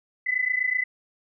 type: tone pair together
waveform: sine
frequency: 1995 / 2023 Hz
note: B6 / B6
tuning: +17 / +41 cents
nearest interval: unison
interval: 24 cents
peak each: -25 dBFS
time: 0.26-0.84 s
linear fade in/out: 10 ms
effects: none